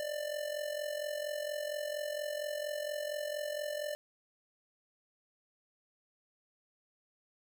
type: tone with amplitude modulation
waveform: square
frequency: 594 Hz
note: D5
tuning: 20 cents sharp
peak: -33 dBFS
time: 0-3.95 s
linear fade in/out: 0 ms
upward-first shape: sine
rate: 44.3 Hz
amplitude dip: 70%
effects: none